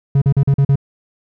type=tone bursts; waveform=triangle; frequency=138.59 Hz; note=C#3; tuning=in tune; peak=-7 dBFS; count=6; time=0.15-0.757 s; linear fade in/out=5 ms; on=67 ms; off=41 ms; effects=none